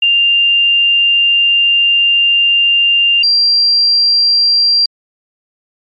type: tone pair in turn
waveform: sine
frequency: 2794 / 4737 Hz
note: F7 / D8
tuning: 0 / +14 cents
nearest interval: major sixth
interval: 914 cents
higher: second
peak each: -7 dBFS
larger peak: neither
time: 0.02-3.23 / 3.23-4.86 s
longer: first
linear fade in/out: 5 ms
effects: MP3 48 kbps